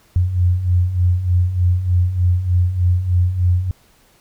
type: beating tone pair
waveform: sine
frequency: 87.1 / 90.4 Hz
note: F2 / F#2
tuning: -4 / -40 cents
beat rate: 3.3 Hz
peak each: -20 / -14 dBFS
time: 0.16-3.71 s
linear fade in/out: 0 ms
effects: pink hiss -54 dBFS RMS until 4.2 s